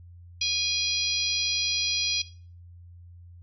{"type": "harmonic tone", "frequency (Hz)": 821, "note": "G#5", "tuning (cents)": -20, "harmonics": [3, 4, 5, 6, 7], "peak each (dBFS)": [-30, -30, -30, -30, -30], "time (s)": [0.41, 2.22], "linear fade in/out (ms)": 5, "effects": ["noise-tail reverb RT60 0.4 s tail -17 dB re dry", "added 87 Hz sine -45 dBFS peak until 3.42 s"]}